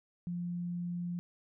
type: tone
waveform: sine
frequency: 174.8 Hz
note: F3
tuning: 2 cents sharp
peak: -34 dBFS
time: 0.27-1.19 s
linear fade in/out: 0 ms
effects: none